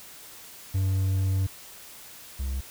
triangle tone pair in turn, 95.4 / 66.61 Hz, G2 / C2, -47 / +32 cents, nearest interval tritone, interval 621 cents, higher first, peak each -20 / -25 dBFS, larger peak first, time 0.74-1.47 / 2.39-2.61 s, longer first, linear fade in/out 10 ms, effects white hiss -46 dBFS RMS until 2.7 s

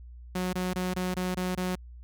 sawtooth tone bursts, 182.7 Hz, F#3, 22 cents flat, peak -24 dBFS, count 7, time 0.35-1.754 s, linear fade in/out 5 ms, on 180 ms, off 24 ms, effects added 60 Hz sine -43 dBFS peak until 2.03 s

